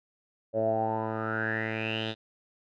10% pulse tone with low-pass filter sweep, 110.6 Hz, A2, 9 cents sharp, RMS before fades -30 dBFS, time 0.53-2.15 s, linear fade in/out 50 ms, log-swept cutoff 560 to 3600 Hz, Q 9.2, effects none

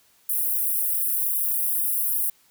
white high-pass noise, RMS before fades -24 dBFS, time 0.29-2.3 s, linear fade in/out 5 ms, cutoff 9900 Hz, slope 48 dB/octave, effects white hiss -60 dBFS RMS until 2.5 s

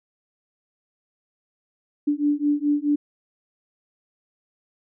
sine beating tone pair, 290 / 294.7 Hz, D4 / D4, -22 / +6 cents, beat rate 4.7 Hz, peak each -22 dBFS, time 2.07-2.96 s, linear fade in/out 10 ms, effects none

